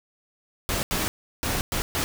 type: noise bursts at uneven times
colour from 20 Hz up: pink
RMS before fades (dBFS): -26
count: 5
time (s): 0.69-0.83 / 0.91-1.08 / 1.43-1.61 / 1.72-1.82 / 1.95-2.04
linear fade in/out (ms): 0
effects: none